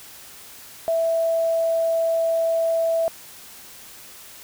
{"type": "tone", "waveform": "sine", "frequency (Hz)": 659.3, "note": "E5", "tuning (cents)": 0, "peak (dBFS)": -18, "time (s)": [0.88, 3.08], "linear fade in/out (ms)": 0, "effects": ["white hiss -43 dBFS RMS until 4.43 s"]}